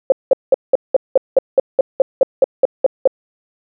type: tone bursts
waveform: sine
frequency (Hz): 533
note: C5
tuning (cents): +32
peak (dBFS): -5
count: 15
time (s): 0.1-3.075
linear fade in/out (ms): 2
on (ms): 21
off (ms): 190
effects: none